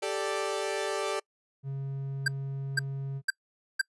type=chord; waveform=sawtooth; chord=G suspended second; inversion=none; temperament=equal; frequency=392 / 440 / 587.3 Hz; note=G4 / A4 / D5; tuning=0 / 0 / 0 cents; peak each=-30 dBFS; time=0.02-1.2 s; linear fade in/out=10 ms
type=tone; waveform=triangle; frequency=136.8 Hz; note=C#3; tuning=23 cents flat; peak=-30 dBFS; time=1.63-3.22 s; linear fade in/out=50 ms
type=tone bursts; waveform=square; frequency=1579 Hz; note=G6; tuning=12 cents sharp; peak=-23 dBFS; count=4; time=2.26-3.814 s; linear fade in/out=5 ms; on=21 ms; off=490 ms
effects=noise-tail reverb RT60 0.1 s tail -26 dB re dry + resampled to 24000 Hz